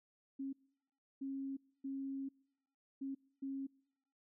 sine tone bursts at uneven times, 271.5 Hz, C#4, 36 cents flat, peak -39 dBFS, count 5, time 0.39-0.53 / 1.21-1.57 / 1.84-2.29 / 3.01-3.15 / 3.42-3.67 s, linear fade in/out 10 ms, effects noise-tail reverb RT60 0.8 s tail -26 dB re dry

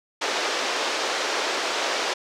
pink band-pass noise, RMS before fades -26 dBFS, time 0.21-2.14 s, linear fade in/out 10 ms, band 390 to 6200 Hz, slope 24 dB/octave, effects none

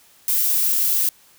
violet noise, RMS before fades -19 dBFS, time 0.28-1.09 s, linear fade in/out 2 ms, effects white hiss -53 dBFS RMS until 1.38 s

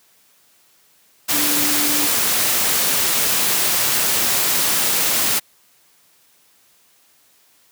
sine tone in noise, 294.3 Hz, D4, 4 cents sharp, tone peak -25 dBFS, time 1.32-2.08 s, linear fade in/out 20 ms, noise white, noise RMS -18 dBFS, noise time 1.28-5.4 s, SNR -10 dB, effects white hiss -56 dBFS RMS until 7.71 s + high-pass 100 Hz 12 dB/octave

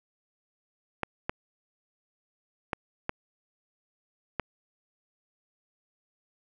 clicks, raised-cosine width 0.5 ms, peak -13 dBFS, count 5, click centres 1.033 / 1.295 / 2.732 / 3.094 / 4.397 s, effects none

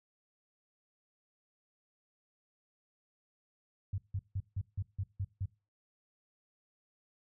sine tone bursts, 96.8 Hz, G2, 21 cents flat, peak -32 dBFS, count 8, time 3.93-5.458 s, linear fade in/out 5 ms, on 51 ms, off 160 ms, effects noise-tail reverb RT60 0.3 s tail -21 dB re dry

